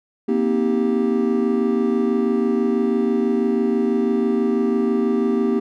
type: chord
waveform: triangle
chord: C minor seventh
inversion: third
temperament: just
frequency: 235.5 / 261.6 / 314 / 392.4 Hz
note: Bb3 / C4 / Eb4 / G4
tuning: +18 / 0 / +16 / +2 cents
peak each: -18 / -22 / -24 / -19 dBFS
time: 0.28-5.6 s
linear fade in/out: 10 ms
effects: none